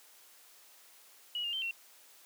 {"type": "tone with pitch steps", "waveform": "sine", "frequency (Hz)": [2914, 2815, 3115, 2725], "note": ["F#7", "F7", "G7", "F7"], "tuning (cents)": [-27, 13, -12, -43], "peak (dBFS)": -33, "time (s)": [1.35, 1.71], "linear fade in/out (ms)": 2, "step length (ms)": 90, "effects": ["white hiss -59 dBFS RMS until 2.25 s", "high-pass 400 Hz 12 dB/octave"]}